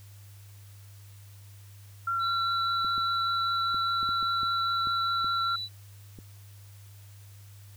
sine tone with vibrato, 1365 Hz, F6, 40 cents flat, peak -26 dBFS, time 2.07-5.56 s, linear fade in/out 5 ms, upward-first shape sine, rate 5 Hz, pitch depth 11 cents each way
sine tone, 3958 Hz, B7, 3 cents sharp, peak -32 dBFS, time 2.19-5.69 s, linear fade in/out 50 ms
clicks, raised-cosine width 3 ms, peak -31 dBFS, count 10, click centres 2.847 / 2.98 / 3.745 / 4.03 / 4.091 / 4.228 / 4.432 / 4.872 / 5.245 / 6.188 s
effects added 100 Hz sine -47 dBFS peak until 7.76 s + white hiss -58 dBFS RMS until 7.76 s

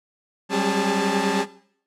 sawtooth tone cluster, 189.4 / 199.7 / 270.5 / 407.6 / 877 Hz, F#3 / G3 / C#4 / G#4 / A5, +41 / +32 / -42 / -32 / -6 cents, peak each -23 dBFS, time 0.49-1.46 s, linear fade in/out 50 ms, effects noise-tail reverb RT60 0.6 s tail -18 dB re dry + low-pass 8000 Hz 12 dB/octave

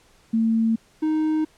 sine / triangle tone pair in turn, 225.2 / 311.4 Hz, A3 / D#4, +40 / +2 cents, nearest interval tritone, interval 562 cents, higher second, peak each -17 dBFS, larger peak neither, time 0.33-0.76 / 1.02-1.45 s, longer neither, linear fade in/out 10 ms, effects pink hiss -57 dBFS RMS until 1.57 s + low-pass 10000 Hz 12 dB/octave

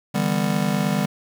square chord, E minor seventh, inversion third, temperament just, 148.33 / 164.81 / 197.78 / 247.2 Hz, D3 / E3 / G3 / B3, +18 / 0 / +16 / +2 cents, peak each -27 / -28 / -23 / -28 dBFS, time 0.14-1.06 s, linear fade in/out 10 ms, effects 8-bit

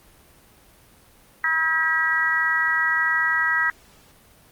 harmonic tone, 321.5 Hz, E4, 43 cents flat, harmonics 3 / 4 / 5 / 6, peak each -31 / -26 / -23 / -21 dBFS, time 1.44-3.7 s, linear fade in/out 2 ms, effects pink hiss -53 dBFS RMS until 4.51 s + Opus 32 kbps

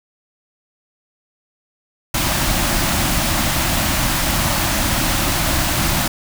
pink band-stop noise, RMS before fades -18 dBFS, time 2.14-6.08 s, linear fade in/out 5 ms, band 360 to 540 Hz, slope 96 dB/octave, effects none

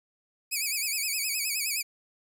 10% pulse tone with vibrato, 2400 Hz, D7, 37 cents sharp, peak -19 dBFS, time 0.51-1.83 s, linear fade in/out 20 ms, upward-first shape sine, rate 9.6 Hz, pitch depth 130 cents each way, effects none

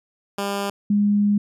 10% pulse / sine tone pair in turn, 200 / 205.3 Hz, G3 / G#3, +35 / -20 cents, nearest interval unison, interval 45 cents, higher second, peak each -15 dBFS, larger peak neither, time 0.38-0.7 / 0.9-1.38 s, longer second, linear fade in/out 5 ms, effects resampled to 32000 Hz

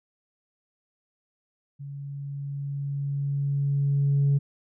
sine tone with level ramp, 140.7 Hz, C#3, 26 cents sharp, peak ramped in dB -35 to -16 dBFS, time 1.79-4.39 s, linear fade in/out 20 ms, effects tanh soft clip ceiling -16 dBFS

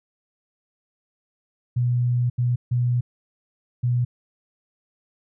sine tone bursts at uneven times, 122.4 Hz, B2, 15 cents flat, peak -18 dBFS, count 4, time 1.76-2.3 / 2.38-2.56 / 2.71-3.01 / 3.83-4.05 s, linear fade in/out 10 ms, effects none

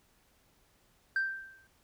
sine tone with exponential decay, 1568 Hz, G6, in tune, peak -23 dBFS, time 1.16-1.67 s, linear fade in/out 2 ms, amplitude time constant 110 ms, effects tanh soft clip ceiling -25 dBFS + pink hiss -68 dBFS RMS until 1.83 s

